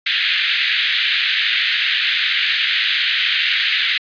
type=band-pass noise; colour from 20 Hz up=white; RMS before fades=-18 dBFS; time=0.06-3.98 s; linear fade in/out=5 ms; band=1600 to 3900 Hz; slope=48 dB/octave; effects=resampled to 11025 Hz